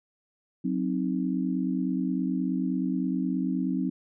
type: chord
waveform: sine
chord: C diminished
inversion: second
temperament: equal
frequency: 185 / 261.6 / 311.1 Hz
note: Gb3 / C4 / Eb4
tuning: 0 / 0 / 0 cents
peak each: -29 / -28 / -32 dBFS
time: 0.64-3.9 s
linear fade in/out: 10 ms
effects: none

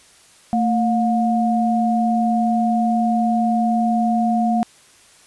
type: tone pair together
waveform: sine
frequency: 225.3 / 715.3 Hz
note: A3 / F5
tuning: +41 / +41 cents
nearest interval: octave + minor sixth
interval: 2000 cents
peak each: -17 / -19 dBFS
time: 0.53-4.63 s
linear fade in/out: 0 ms
effects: white hiss -50 dBFS RMS until 5.26 s + resampled to 24000 Hz

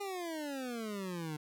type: exponential sweep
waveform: 25% pulse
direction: down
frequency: 410 to 149 Hz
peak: -34 dBFS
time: 0-1.37 s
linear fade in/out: 10 ms
effects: none

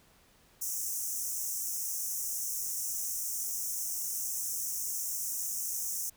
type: high-pass noise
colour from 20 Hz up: pink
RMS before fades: -35 dBFS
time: 0.61-6.1 s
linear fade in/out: 10 ms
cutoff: 5600 Hz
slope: 96 dB/octave
effects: pink hiss -63 dBFS RMS until 6.16 s

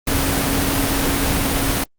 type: tone in noise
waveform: sine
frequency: 275 Hz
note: C#4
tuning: 14 cents flat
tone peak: -24 dBFS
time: 0.07-1.84 s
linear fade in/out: 5 ms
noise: pink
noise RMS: -19 dBFS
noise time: 0.07-1.84 s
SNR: -8 dB
effects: Opus 32 kbps

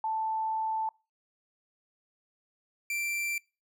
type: tone pair in turn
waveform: sine / 45% pulse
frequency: 881 / 2352 Hz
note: A5 / D7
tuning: +2 / +2 cents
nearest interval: octave + perfect fourth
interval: 1700 cents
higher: second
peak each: -28 / -30 dBFS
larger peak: first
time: 0.04-0.89 / 2.9-3.38 s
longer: first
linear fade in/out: 2 ms
effects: noise-tail reverb RT60 0.3 s tail -25 dB re dry

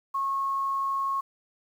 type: tone with quantisation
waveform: sine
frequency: 1092 Hz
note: C#6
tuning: 26 cents flat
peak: -25 dBFS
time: 0.14-1.21 s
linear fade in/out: 10 ms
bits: 9
effects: none

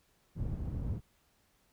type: low-pass noise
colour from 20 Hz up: white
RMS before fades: -36 dBFS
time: 0.35-1.01 s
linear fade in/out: 50 ms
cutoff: 110 Hz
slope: 12 dB/octave
effects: pink hiss -71 dBFS RMS until 1.72 s

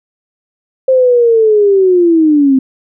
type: linear sweep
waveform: sine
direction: down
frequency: 528 to 259.4 Hz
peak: -5 dBFS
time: 0.88-2.59 s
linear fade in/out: 5 ms
effects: none

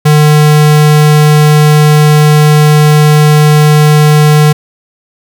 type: tone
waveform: square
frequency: 150.7 Hz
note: D3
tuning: 45 cents sharp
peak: -3 dBFS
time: 0.05-4.53 s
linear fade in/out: 10 ms
effects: none

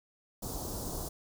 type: band-stop noise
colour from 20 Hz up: pink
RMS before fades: -38 dBFS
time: 0.42-1.09 s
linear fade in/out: 10 ms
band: 1000 to 4900 Hz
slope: 24 dB/octave
effects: none

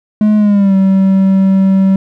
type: tone with pitch glide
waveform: triangle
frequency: 212.1 to 192.26 Hz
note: G#3 to G3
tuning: +37 to -33 cents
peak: -4 dBFS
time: 0.21-1.96 s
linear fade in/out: 2 ms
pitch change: -170 cents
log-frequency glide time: 0.37-0.75 s
effects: none

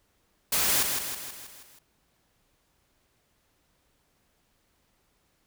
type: noise with echo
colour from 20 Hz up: white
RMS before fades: -25 dBFS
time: 0.52-0.83 s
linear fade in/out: 5 ms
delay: 160 ms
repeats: 6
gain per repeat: -5 dB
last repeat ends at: 1.79 s
effects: pink hiss -70 dBFS RMS until 5.46 s

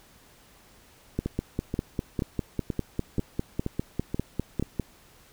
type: two click trains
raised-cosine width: 3 ms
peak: -13 / -15 dBFS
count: 19 / 8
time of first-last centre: 1.19-4.797 / 1.26-4.625 s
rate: 4.99 / 2.08 Hz
effects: pink hiss -56 dBFS RMS until 5.32 s

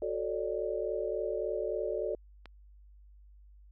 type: chord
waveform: sine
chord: D major seventh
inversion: first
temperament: equal with one note detuned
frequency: 370 / 440 / 554.4 / 597.9 Hz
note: F#4 / A4 / C#5 / D5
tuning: 0 / 0 / 0 / +31 cents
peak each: -37 / -35 / -38 / -36 dBFS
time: 0.02-2.15 s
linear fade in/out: 2 ms
type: click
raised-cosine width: 0.3 ms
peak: -31 dBFS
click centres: 2.457 s
effects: added 50 Hz sine -53 dBFS peak until 3.71 s

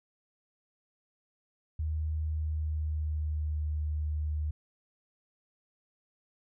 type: tone with pitch glide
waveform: sine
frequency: 77.78 to 76 Hz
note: D#2 to D#2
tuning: 0 to -40 cents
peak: -29 dBFS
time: 1.79-4.51 s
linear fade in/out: 5 ms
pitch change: -40 cents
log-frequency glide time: 2.26-3.65 s
effects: none

